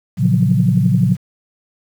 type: chord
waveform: sine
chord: Gb major seventh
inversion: first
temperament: just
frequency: 115.62 / 138.75 / 173.43 / 185 Hz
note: Bb2 / Db3 / F3 / Gb3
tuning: -14 / +2 / -12 / 0 cents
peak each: -16 dBFS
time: 0.17-1.17 s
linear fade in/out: 50 ms
effects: tanh soft clip ceiling 0 dBFS + 7-bit